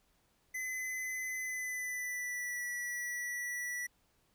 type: tone with pitch glide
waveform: square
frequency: 2027 to 1950.1 Hz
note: B6 to B6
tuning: +45 to -22 cents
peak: -37 dBFS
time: 0.54-3.87 s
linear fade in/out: 10 ms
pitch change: -67 cents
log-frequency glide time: 1.38-2.63 s
effects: pink hiss -73 dBFS RMS until 4.34 s